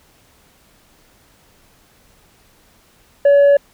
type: tone with tanh clipping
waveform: sine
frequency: 567 Hz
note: C#5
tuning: 39 cents sharp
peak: -8 dBFS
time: 3.25-3.57 s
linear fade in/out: 5 ms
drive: 3 dB
effects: pink hiss -53 dBFS RMS until 3.73 s